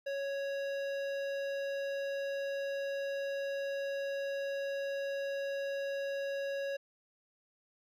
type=tone with hard clipping; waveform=sine; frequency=554.4 Hz; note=C#5; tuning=in tune; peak=-36 dBFS; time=0.06-6.77 s; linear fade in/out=10 ms; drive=14 dB; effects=none